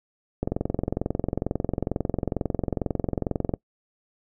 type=click train; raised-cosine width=2 ms; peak=-11 dBFS; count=70; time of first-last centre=0.43-3.538 s; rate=22.2 Hz; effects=noise-tail reverb RT60 0.1 s tail -22 dB re dry